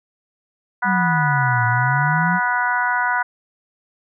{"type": "harmonic tone", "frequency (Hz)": 245.3, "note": "B3", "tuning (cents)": -12, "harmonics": [3, 4, 5, 6, 7, 8], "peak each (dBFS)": [-26, -21, -30, -20, -31, -29], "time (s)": [0.82, 3.23], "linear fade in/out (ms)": 10}
{"type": "exponential two-way sweep", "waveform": "sine", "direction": "down then up", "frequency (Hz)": [198.2, 114.6, 184.5], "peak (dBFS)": -19, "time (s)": [0.84, 2.4], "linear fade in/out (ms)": 50, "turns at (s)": 1.66}
{"effects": []}